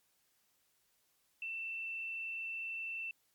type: tone with frequency modulation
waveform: sine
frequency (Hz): 2676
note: E7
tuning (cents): +25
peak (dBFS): -38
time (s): 1.42-3.11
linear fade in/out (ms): 2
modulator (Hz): 33.1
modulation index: 0.84
effects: white hiss -75 dBFS RMS until 3.34 s + MP3 96 kbps